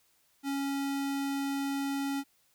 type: tone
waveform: square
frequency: 277.2 Hz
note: C#4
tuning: in tune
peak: -31 dBFS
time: 0.43-2.24 s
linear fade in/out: 50 ms
effects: white hiss -69 dBFS RMS until 2.54 s